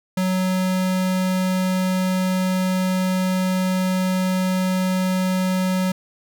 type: tone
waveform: square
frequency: 185.6 Hz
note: F#3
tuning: 6 cents sharp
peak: -19 dBFS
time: 0.17-5.92 s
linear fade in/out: 5 ms
effects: none